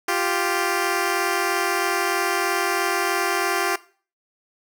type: tone pair together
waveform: 10% pulse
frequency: 348.8 / 391.9 Hz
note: F4 / G4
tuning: -2 / 0 cents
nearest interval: major second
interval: 202 cents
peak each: -15 dBFS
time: 0.08-3.76 s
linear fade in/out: 5 ms
effects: noise-tail reverb RT60 0.4 s tail -18 dB re dry